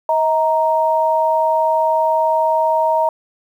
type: tone pair together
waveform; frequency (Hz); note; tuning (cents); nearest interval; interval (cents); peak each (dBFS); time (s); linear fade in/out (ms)
sine; 636.7 / 932.3; D#5 / A#5; +40 / 0; perfect fifth; 660; -16 / -15; 0.09-3.09; 2
effects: 8-bit